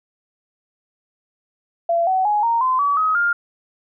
sine tone with pitch steps, 679 / 753.4 / 835.9 / 927.5 / 1029.2 / 1141.9 / 1267.1 / 1405.9 Hz, F5 / F#5 / G#5 / A#5 / C6 / D6 / D#6 / F6, -49 / +31 / +11 / -9 / -29 / -49 / +31 / +11 cents, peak -15 dBFS, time 1.89-3.33 s, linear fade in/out 5 ms, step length 180 ms, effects none

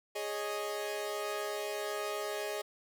sawtooth chord, Ab suspended fourth, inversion none, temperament equal, 415.3 / 554.4 / 622.3 Hz, Ab4 / Db5 / Eb5, 0 / 0 / 0 cents, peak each -34 / -39 / -35 dBFS, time 0.15-2.62 s, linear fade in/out 10 ms, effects none

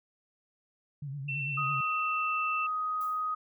sine tone with vibrato, 140 Hz, C#3, 18 cents sharp, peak -35 dBFS, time 1.02-1.81 s, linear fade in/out 5 ms, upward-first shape sine, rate 9 Hz, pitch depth 86 cents each way
sine tone with pitch glide, 2693 to 2667 Hz, E7 to E7, +36 to +20 cents, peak -32 dBFS, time 1.28-2.67 s, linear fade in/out 10 ms, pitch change -16 cents, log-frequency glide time 1.82-2.43 s
sine tone, 1252 Hz, D#6, 10 cents sharp, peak -29 dBFS, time 1.57-3.35 s, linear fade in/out 10 ms
violet noise with exponential decay, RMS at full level -47 dBFS, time 3.01-3.33 s, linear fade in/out 0 ms, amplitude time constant 68 ms
effects none

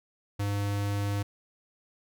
square tone, 101.3 Hz, G#2, 43 cents flat, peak -28 dBFS, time 0.39-1.23 s, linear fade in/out 10 ms, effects none

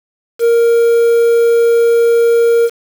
triangle tone with quantisation, 466.2 Hz, A#4, in tune, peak -5 dBFS, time 0.39-2.7 s, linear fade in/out 50 ms, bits 5, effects none

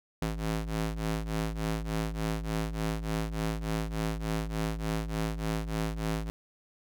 sawtooth ring-modulated tone, 108 Hz, A2, 32 cents flat, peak -23 dBFS, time 0.22-6.3 s, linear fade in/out 0 ms, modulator 55.7 Hz, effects none

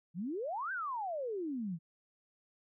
sine exponential two-way sweep, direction up then down, 155.56 to 1605 to 155.56 Hz, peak -35 dBFS, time 0.14-1.79 s, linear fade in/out 50 ms, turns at 0.72 s, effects none

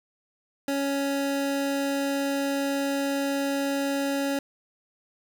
25% pulse tone, 278.2 Hz, C#4, 6 cents sharp, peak -21 dBFS, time 0.68-4.39 s, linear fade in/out 2 ms, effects none

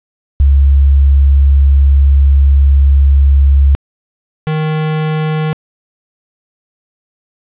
sine / square tone pair in turn, 69.3 / 155.57 Hz, C#2 / D#3, 0 / 0 cents, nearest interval octave + major second, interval 1400 cents, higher second, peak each -4 / -13 dBFS, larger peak first, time 0.4-3.75 / 4.47-5.53 s, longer first, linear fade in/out 0 ms, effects resampled to 8000 Hz + 7-bit

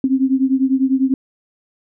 sine beating tone pair, 261.6 / 271.6 Hz, C4 / C#4, 0 / -35 cents, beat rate 10 Hz, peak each -15 / -17 dBFS, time 0.04-1.14 s, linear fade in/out 2 ms, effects none

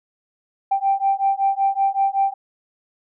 sine beating tone pair, 782 / 787.3 Hz, G5 / G5, -4 / +7 cents, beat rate 5.3 Hz, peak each -19 dBFS, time 0.71-2.34 s, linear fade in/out 10 ms, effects tanh soft clip ceiling -9 dBFS

